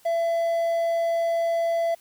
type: tone with quantisation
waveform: triangle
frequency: 671 Hz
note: E5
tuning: 31 cents sharp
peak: -19 dBFS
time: 0.05-1.95 s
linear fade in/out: 10 ms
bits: 8
effects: white hiss -57 dBFS RMS until 2 s